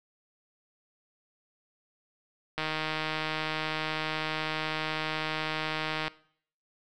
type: click train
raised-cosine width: 0.3 ms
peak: -15 dBFS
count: 547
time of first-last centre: 2.58-6.08 s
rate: 156 Hz
effects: noise-tail reverb RT60 0.6 s tail -21 dB re dry